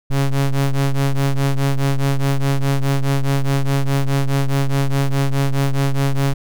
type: ring-modulated tone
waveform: square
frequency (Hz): 69.3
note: C#2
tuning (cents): 0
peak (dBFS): -12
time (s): 0.1-6.34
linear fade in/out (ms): 10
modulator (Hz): 66.9
effects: none